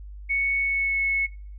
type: tone with pitch glide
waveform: sine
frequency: 2217 to 2197 Hz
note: C#7 to C#7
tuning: 0 to -16 cents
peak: -21 dBFS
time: 0.29-1.27 s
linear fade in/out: 20 ms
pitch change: -16 cents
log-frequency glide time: 0.59-1 s
effects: noise-tail reverb RT60 0.5 s tail -23 dB re dry + added 50 Hz sine -37 dBFS peak until 1.58 s